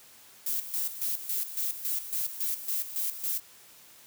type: noise with tremolo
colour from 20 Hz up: violet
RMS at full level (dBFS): -30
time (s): 0.46-3.4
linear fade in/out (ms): 5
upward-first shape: square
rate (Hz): 3.6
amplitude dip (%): 70
effects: white hiss -54 dBFS RMS until 4.06 s + high-pass 80 Hz 12 dB/octave